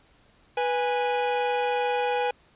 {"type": "tone pair together", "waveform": "45% pulse", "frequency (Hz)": [491.1, 826], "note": ["B4", "G#5"], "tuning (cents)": [-10, -10], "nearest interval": "major sixth", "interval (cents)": 900, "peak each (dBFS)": -26, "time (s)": [0.57, 2.31], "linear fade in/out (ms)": 5, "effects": ["pink hiss -60 dBFS RMS until 2.55 s", "resampled to 8000 Hz"]}